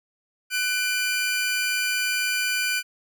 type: tone pair together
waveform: sawtooth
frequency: 1500 / 2386 Hz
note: F#6 / D7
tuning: +23 / +27 cents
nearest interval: minor sixth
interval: 804 cents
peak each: -22 dBFS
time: 0.5-2.83 s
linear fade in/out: 50 ms
effects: none